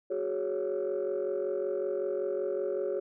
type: chord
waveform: sine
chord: F# suspended second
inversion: none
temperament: equal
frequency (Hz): 370 / 415.3 / 554.4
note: F#4 / G#4 / C#5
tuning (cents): 0 / 0 / 0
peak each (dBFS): -32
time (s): 0.1-3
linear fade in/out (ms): 10
effects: tanh soft clip ceiling -24 dBFS